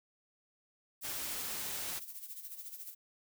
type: noise with tremolo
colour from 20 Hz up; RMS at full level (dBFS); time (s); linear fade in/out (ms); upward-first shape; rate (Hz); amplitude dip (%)
violet; -44; 1.01-2.95; 20; sine; 14; 65
type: noise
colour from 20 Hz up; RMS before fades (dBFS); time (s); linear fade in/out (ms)
white; -40; 1.03-2; 20
effects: none